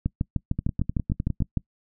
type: two click trains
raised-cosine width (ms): 5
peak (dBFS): -11 / -14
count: 11 / 9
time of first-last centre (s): 0.06-1.573 / 0.59-1.405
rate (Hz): 6.61 / 9.82
effects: noise-tail reverb RT60 0.1 s tail -24 dB re dry